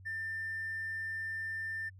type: tone with hard clipping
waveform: sine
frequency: 1790 Hz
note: A6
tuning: 29 cents sharp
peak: -36 dBFS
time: 0.05-1.9 s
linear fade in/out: 20 ms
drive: 1 dB
effects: added 94 Hz sine -51 dBFS peak until 1.99 s